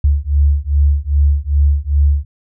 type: beating tone pair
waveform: sine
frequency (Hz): 70.7 / 73.2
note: C#2 / D2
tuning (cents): +35 / -5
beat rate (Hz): 2.5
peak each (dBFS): -13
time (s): 0.04-2.25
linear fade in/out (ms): 5
effects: none